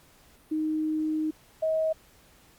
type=tone pair in turn; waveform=sine; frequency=311.1 / 635.6 Hz; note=D#4 / D#5; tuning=0 / +37 cents; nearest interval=octave; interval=1237 cents; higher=second; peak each=-25 / -23 dBFS; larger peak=second; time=0.51-1.31 / 1.62-1.93 s; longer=first; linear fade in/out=10 ms; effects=pink hiss -58 dBFS RMS until 2.58 s + Opus 48 kbps